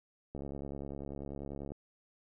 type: click train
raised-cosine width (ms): 2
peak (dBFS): -29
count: 97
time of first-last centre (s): 0.35-1.719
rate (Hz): 70.1
effects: none